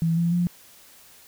sine tone with pitch steps, 164.9 / 170.03 / 175.31 Hz, E3 / F3 / F3, +1 / -46 / +7 cents, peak -19 dBFS, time 0.02-0.47 s, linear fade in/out 0 ms, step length 150 ms, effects white hiss -51 dBFS RMS until 1.27 s

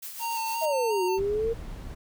blue noise with tremolo, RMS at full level -37 dBFS, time 0.02-0.66 s, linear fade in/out 10 ms, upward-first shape triangle, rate 6.7 Hz, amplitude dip 50%
square tone with vibrato, 912 Hz, A#5, 38 cents flat, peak -29 dBFS, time 0.19-1.2 s, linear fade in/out 50 ms, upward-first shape square, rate 2.8 Hz, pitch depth 23 cents each way
sine exponential two-way sweep, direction down then up, 659.3 to 359.7 to 466.3 Hz, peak -24 dBFS, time 0.61-1.54 s, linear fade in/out 20 ms, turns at 1.04 s
brown noise, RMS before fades -38 dBFS, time 1.17-1.95 s, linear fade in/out 10 ms
effects none

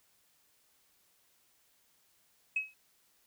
sine tone with exponential decay, 2559 Hz, D#7, 48 cents sharp, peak -25 dBFS, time 2.56-2.74 s, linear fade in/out 5 ms, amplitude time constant 39 ms, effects tanh soft clip ceiling -22 dBFS + white hiss -70 dBFS RMS until 3.26 s

